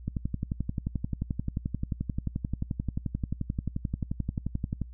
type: click train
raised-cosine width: 5 ms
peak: -17 dBFS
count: 55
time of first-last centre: 0.08-4.817 s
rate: 11.4 Hz
effects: noise-tail reverb RT60 0.1 s tail -25 dB re dry + added 60 Hz sine -42 dBFS peak until 4.93 s